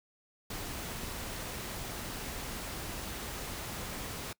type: noise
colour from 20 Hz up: pink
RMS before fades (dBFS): -40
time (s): 0.5-4.33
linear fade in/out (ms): 5
effects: noise-tail reverb RT60 0.1 s tail -24 dB re dry